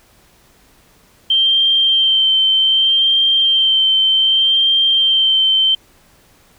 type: tone with vibrato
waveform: sine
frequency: 3136 Hz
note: G7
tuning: in tune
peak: -10 dBFS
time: 1.3-5.75 s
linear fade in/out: 5 ms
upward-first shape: sine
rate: 0.65 Hz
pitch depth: 19 cents each way
effects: pink hiss -51 dBFS RMS until 6.58 s